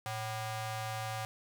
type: ring-modulated tone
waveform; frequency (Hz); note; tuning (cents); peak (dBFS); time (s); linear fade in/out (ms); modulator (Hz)
sawtooth; 437.5; A4; -10; -29; 0.06-1.25; 0; 324
effects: none